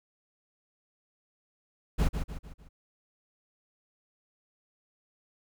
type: noise with echo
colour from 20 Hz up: brown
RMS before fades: -23 dBFS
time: 1.98-2.09 s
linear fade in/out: 20 ms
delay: 150 ms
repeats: 4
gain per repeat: -7 dB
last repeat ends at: 2.69 s
effects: none